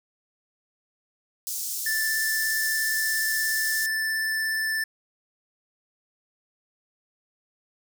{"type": "high-pass noise", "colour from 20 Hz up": "pink", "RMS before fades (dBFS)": -31, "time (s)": [1.47, 3.86], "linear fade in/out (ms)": 0, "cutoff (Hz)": 5600, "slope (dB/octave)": 24}
{"type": "tone with vibrato", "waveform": "square", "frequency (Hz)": 1763, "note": "A6", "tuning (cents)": 3, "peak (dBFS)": -25, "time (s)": [1.86, 4.84], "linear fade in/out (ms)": 5, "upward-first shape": "sine", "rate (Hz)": 17, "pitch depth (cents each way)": 11}
{"effects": []}